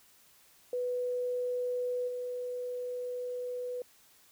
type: tone with level steps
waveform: sine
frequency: 494.9 Hz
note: B4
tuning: 4 cents sharp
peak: -30 / -34 dBFS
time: 0.73-3.82 s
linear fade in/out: 2 ms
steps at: 2.07 s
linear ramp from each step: 20 ms
effects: white hiss -62 dBFS RMS until 4.31 s